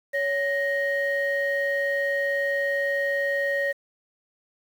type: tone pair together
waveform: sine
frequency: 560 / 1871.1 Hz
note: C#5 / A#6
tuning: +18 / +6 cents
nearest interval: octave + major sixth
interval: 2088 cents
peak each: -24 dBFS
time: 0.13-3.73 s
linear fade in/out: 20 ms
effects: tanh soft clip ceiling -17 dBFS + 8-bit